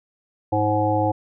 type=harmonic tone with a mistuned harmonic; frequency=105.8 Hz; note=G#2; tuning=33 cents sharp; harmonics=1 / 3 / 5 / 7 / 8; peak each=-24 / -24 / -24 / -24 / -24 dBFS; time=0.52-1.12 s; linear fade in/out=10 ms; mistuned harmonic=1; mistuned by=-26 cents; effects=none